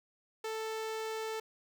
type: tone with notch filter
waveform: sawtooth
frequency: 441.1 Hz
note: A4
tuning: 4 cents sharp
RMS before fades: -38 dBFS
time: 0.44-1.4 s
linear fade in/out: 5 ms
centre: 11000 Hz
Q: 1.6
effects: none